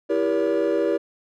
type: chord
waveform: triangle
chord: E diminished seventh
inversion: none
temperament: just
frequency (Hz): 329.6 / 395.6 / 474.7 / 569.6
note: E4 / G4 / Bb4 / Db5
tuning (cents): 0 / +16 / +31 / +47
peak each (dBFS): -22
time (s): 0.09-0.98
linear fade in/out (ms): 20
effects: tanh soft clip ceiling -11 dBFS